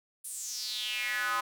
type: tone with high-pass filter sweep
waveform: square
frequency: 114.4 Hz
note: A#2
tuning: 32 cents flat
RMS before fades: -34 dBFS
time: 0.24-1.41 s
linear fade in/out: 10 ms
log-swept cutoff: 10000 to 1100 Hz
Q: 5.1
effects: none